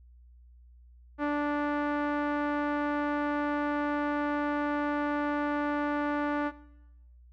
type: tone with low-pass filter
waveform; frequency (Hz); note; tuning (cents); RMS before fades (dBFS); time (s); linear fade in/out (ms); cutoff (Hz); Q
sawtooth; 292.6; D4; -6; -29; 1.18-6.52; 50; 1500; 1.4
effects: noise-tail reverb RT60 0.9 s tail -19 dB re dry + added 60 Hz sine -52 dBFS peak until 7.32 s

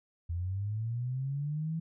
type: linear sweep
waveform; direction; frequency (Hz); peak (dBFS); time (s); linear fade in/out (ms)
sine; up; 82.41 to 164.81; -31; 0.29-1.8; 10
effects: none

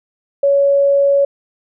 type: tone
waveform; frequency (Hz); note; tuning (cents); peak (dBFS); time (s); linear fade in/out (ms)
sine; 560; C#5; +18; -9; 0.43-1.25; 5
effects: none

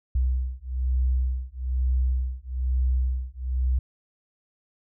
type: beating tone pair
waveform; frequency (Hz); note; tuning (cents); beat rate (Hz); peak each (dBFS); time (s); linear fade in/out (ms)
sine; 63 / 64.1; B1 / C2; +35 / -35; 1.1; -25; 0.15-3.79; 5
effects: none

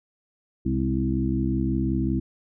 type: harmonic tone with a mistuned harmonic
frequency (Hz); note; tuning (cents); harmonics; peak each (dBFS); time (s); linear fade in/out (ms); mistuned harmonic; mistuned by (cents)
65.41; C2; 0; 1 / 2 / 3 / 4 / 5; -28 / -28 / -28 / -28 / -28; 0.65-2.2; 10; 3; +54
effects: none

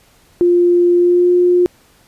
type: tone with pitch glide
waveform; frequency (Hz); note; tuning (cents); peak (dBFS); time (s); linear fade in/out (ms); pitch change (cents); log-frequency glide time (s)
sine; 350.5 to 355.8; F4 to F4; +6 to +32; -8; 0.41-1.66; 0; +26; 0.96-1.31
effects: pink hiss -51 dBFS RMS until 2.07 s + resampled to 32000 Hz

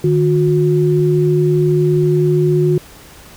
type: tone pair together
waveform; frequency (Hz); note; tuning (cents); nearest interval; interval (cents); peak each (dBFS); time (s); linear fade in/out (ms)
sine; 152 / 361.5; D#3 / F#4; -40 / -40; octave + minor third; 1500; -13; 0.04-2.78; 2
effects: pink hiss -40 dBFS RMS until 3.36 s

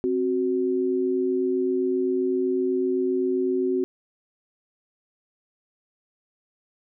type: tone pair together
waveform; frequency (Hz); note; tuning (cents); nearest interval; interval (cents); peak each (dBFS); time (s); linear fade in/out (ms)
sine; 262.9 / 370.7; C4 / F#4; +8 / +3; tritone; 595; -26 / -22; 0.04-3.84; 0
effects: none

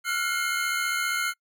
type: tone cluster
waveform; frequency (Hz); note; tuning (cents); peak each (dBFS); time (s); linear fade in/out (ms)
square; 1374 / 1449 / 2134 / 3038; F6 / F#6 / C7 / F#7; -29 / -37 / +34 / +45; -30 / -31 / -30 / -37; 0.04-1.34; 50
effects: noise-tail reverb RT60 0.1 s tail -26 dB re dry

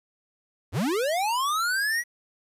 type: linear sweep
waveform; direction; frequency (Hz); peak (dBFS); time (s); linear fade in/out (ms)
square; up; 68.9 to 1955; -24; 0.72-2.04; 50
effects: resampled to 32000 Hz + 9-bit

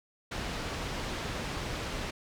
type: low-pass noise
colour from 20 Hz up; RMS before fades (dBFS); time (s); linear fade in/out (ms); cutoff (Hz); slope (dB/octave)
pink; -36; 0.31-2.11; 10; 5100; 12
effects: none

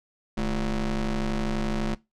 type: ring-modulated tone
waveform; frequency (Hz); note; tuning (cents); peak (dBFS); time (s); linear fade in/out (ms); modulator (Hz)
35% pulse; 120.7; B2; -39; -20; 0.37-1.95; 10; 94.7
effects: noise-tail reverb RT60 0.2 s tail -19 dB re dry + low-pass 6000 Hz 12 dB/octave

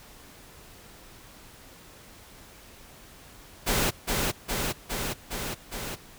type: noise with echo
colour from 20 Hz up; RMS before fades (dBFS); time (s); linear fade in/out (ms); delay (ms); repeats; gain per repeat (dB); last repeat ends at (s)
pink; -25; 3.66-3.91; 20; 410; 5; -2; 5.96
effects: pink hiss -50 dBFS RMS until 6.18 s

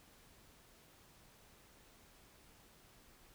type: silence
effects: pink hiss -64 dBFS RMS until 3.34 s

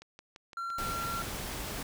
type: click train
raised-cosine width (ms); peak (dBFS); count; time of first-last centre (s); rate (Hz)
0.2; -31; 6; 0.02-0.873; 5.86
type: tone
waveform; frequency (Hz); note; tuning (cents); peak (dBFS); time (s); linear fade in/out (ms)
triangle; 1368; F6; -36; -32; 0.57-1.22; 2
type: noise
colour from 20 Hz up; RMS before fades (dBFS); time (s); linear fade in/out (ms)
pink; -38; 0.78-1.83; 5
effects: none

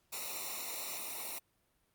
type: noise with comb filter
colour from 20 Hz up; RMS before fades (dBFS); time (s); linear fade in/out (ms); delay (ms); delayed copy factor
white; -41; 0.12-1.39; 10; 0.62; -0.95
effects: pink hiss -75 dBFS RMS until 1.94 s + Opus 48 kbps

